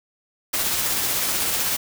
white noise with tremolo, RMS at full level -22 dBFS, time 0.53-1.77 s, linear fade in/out 10 ms, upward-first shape sine, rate 16 Hz, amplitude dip 25%, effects none

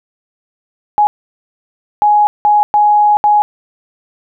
sine tone bursts at uneven times, 835 Hz, G#5, 9 cents sharp, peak -6 dBFS, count 5, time 0.98-1.07 / 2.02-2.27 / 2.45-2.63 / 2.74-3.17 / 3.24-3.42 s, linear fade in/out 0 ms, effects none

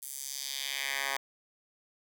10% pulse tone with high-pass filter sweep, 137.2 Hz, C#3, 17 cents flat, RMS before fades -36 dBFS, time 0.02-1.17 s, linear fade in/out 5 ms, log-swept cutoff 9900 to 1200 Hz, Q 1.5, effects none

